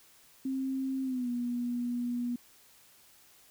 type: tone with pitch glide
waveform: sine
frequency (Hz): 265.6 to 242.2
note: C4 to B3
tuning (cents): +26 to -34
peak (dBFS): -30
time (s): 0.45-2.36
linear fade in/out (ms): 5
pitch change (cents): -160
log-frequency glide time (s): 1.03-1.29
effects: white hiss -60 dBFS RMS until 3.5 s